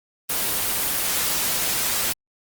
white noise, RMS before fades -23 dBFS, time 0.29-2.13 s, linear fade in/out 10 ms, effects Opus 24 kbps

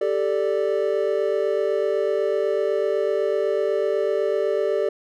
triangle chord, G suspended second, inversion none, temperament equal, 392 / 440 / 587.3 Hz, G4 / A4 / D5, 0 / 0 / 0 cents, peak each -22 dBFS, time 0.01-4.89 s, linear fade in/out 5 ms, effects none

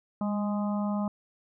harmonic tone with a mistuned harmonic, 207.7 Hz, G#3, in tune, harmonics 1 / 3 / 4 / 5 / 6, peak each -27 / -37 / -39 / -41 / -43 dBFS, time 0.21-1.08 s, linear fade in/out 2 ms, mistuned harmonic 1, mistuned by -29 cents, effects none

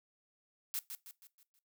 blue noise with echo, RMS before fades -37 dBFS, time 0.74-0.79 s, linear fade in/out 0 ms, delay 160 ms, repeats 5, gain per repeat -7 dB, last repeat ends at 1.59 s, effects noise-tail reverb RT60 0.2 s tail -18 dB re dry

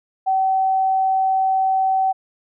sine tone, 764 Hz, G5, 45 cents flat, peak -15 dBFS, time 0.26-2.13 s, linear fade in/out 20 ms, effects none

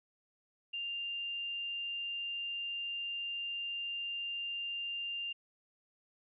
sine tone, 2794 Hz, F7, in tune, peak -36 dBFS, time 0.73-5.33 s, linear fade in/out 10 ms, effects none

